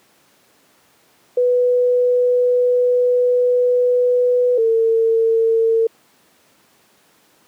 sine tone pair in turn, 493.9 / 452.4 Hz, B4 / A4, 0 / +48 cents, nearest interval major second, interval 152 cents, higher first, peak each -12 dBFS, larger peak neither, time 1.37-4.58 / 4.58-5.87 s, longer first, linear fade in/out 5 ms, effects pink hiss -55 dBFS RMS until 7.47 s + high-pass 200 Hz 12 dB/octave

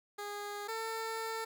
15% pulse tone pair in turn, 410.7 / 448.3 Hz, G#4 / A4, -19 / +32 cents, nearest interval major second, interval 151 cents, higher second, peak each -33 / -30 dBFS, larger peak second, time 0.18-0.68 / 0.68-1.45 s, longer second, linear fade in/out 10 ms, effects none

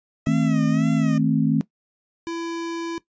15% pulse tone with vibrato, 643 Hz, E5, 43 cents flat, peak -26 dBFS, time 0.26-1.18 s, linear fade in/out 5 ms, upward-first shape sine, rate 1.9 Hz, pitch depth 100 cents each way
sine chord, A diminished, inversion second, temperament just, 158.4 / 220 / 264 Hz, Eb3 / A3 / C4, +31 / 0 / +16 cents, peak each -21 dBFS, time 0.27-1.61 s, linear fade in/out 0 ms
square tone, 334.5 Hz, E4, 25 cents sharp, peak -27 dBFS, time 2.27-2.98 s, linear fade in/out 0 ms
effects noise-tail reverb RT60 0.1 s tail -17 dB re dry + resampled to 16000 Hz

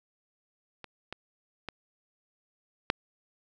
clicks, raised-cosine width 0.3 ms, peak -26 / -21 / -20 / -7 dBFS, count 4, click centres 0.843 / 1.126 / 1.687 / 2.901 s, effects none

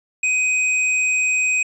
square tone, 2509 Hz, D#7, 14 cents sharp, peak -17 dBFS, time 0.23-1.63 s, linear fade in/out 5 ms, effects resampled to 24000 Hz

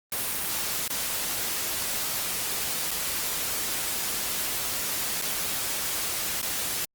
white noise with dropouts, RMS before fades -29 dBFS, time 0.12-6.85 s, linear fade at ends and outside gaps 2 ms, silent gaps 0.879-0.901 / 2.909-2.913 / 5.215-5.221 / 6.416-6.427 s, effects Opus 32 kbps

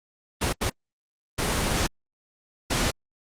pink noise bursts at uneven times, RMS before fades -24 dBFS, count 4, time 0.41-0.53 / 0.61-0.7 / 1.38-1.87 / 2.7-2.91 s, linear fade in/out 10 ms, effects low-pass 10000 Hz 12 dB/octave + Opus 24 kbps

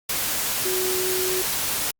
sine tone in noise, 370 Hz, F#4, in tune, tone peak -25 dBFS, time 0.65-1.42 s, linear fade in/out 5 ms, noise white, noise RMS -25 dBFS, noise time 0.09-1.91 s, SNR -3 dB, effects Opus 48 kbps

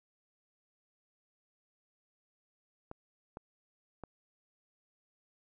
clicks, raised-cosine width 1 ms, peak -29 dBFS, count 3, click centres 2.914 / 3.371 / 4.037 s, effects none

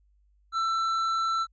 sine tone with hard clipping, 1335 Hz, E6, 22 cents sharp, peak -26 dBFS, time 0.52-1.47 s, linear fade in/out 50 ms, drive 7 dB, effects added 50 Hz sine -61 dBFS peak until 1.52 s + resampled to 16000 Hz

